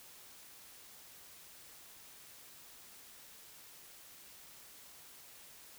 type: silence
effects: white hiss -56 dBFS RMS until 5.78 s